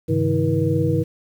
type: tone cluster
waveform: sine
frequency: 101.1 / 136.3 / 158.3 / 321.9 / 479.6 Hz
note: G#2 / C#3 / D#3 / E4 / A#4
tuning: -46 / -29 / +30 / -41 / +49 cents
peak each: -23 dBFS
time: 0.08-1.04 s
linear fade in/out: 20 ms
effects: 8-bit

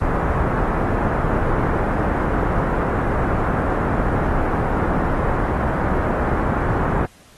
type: low-pass noise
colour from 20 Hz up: pink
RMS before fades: -20 dBFS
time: 0.01-7.06 s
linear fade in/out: 10 ms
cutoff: 1500 Hz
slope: 24 dB/octave
effects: pink hiss -50 dBFS RMS until 7.37 s + AAC 32 kbps

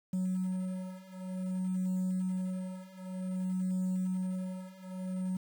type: beating tone pair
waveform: triangle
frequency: 185 / 185.54 Hz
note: F#3 / F#3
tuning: 0 / +5 cents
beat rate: 0.54 Hz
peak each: -33 / -32 dBFS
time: 0.13-5.37 s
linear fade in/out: 5 ms
effects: tanh soft clip ceiling -23 dBFS + 9-bit

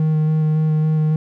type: tone with vibrato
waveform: triangle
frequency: 155.56 Hz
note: D#3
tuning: in tune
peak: -12 dBFS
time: 0-1.16 s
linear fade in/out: 2 ms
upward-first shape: square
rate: 3.6 Hz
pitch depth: 10 cents each way
effects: none

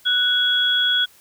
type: tone pair together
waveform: sine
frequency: 1480 / 3344 Hz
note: F#6 / G#7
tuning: 0 / +11 cents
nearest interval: octave + major second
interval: 1411 cents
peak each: -21 / -17 dBFS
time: 0.05-1.06 s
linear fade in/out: 20 ms
effects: white hiss -52 dBFS RMS until 1.2 s

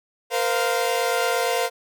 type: chord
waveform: sawtooth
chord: Bb suspended second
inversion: none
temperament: equal with one note detuned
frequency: 466.2 / 514.9 / 698.5 Hz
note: Bb4 / C5 / F5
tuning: 0 / -28 / 0 cents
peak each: -21 dBFS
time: 0.3-1.7 s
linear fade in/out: 50 ms
effects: none

